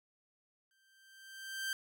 sawtooth tone with exponential growth, 1568 Hz, G6, in tune, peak -30 dBFS, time 0.71-1.73 s, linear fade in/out 1 ms, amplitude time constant 220 ms, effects none

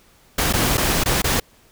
pink noise with dropouts, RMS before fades -19 dBFS, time 0.38-1.4 s, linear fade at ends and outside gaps 5 ms, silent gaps 0.527-0.535 / 0.773-0.778 / 1.038-1.058 / 1.22-1.241 s, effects pink hiss -54 dBFS RMS until 1.71 s

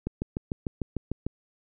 click train, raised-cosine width 3 ms, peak -16 dBFS, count 9, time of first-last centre 0.07-1.266 s, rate 6.69 Hz, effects none

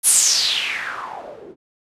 blue noise with low-pass filter sweep, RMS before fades -20 dBFS, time 0.03-1.56 s, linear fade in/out 50 ms, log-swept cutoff 11000 to 320 Hz, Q 5.3, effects resampled to 32000 Hz

